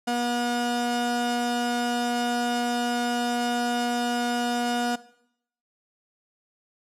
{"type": "tone pair together", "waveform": "35% pulse", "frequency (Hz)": [241, 722.2], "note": ["B3", "F#5"], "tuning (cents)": [-42, -42], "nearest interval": "octave + perfect fifth", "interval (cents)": 1900, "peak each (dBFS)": -25, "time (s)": [0.07, 4.96], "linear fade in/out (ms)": 10, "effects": ["noise-tail reverb RT60 0.7 s tail -18 dB re dry", "low-pass 10000 Hz 12 dB/octave"]}